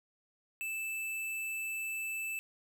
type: tone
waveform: square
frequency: 2637 Hz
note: E7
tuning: in tune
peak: -36 dBFS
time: 0.61-2.39 s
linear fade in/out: 0 ms
effects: none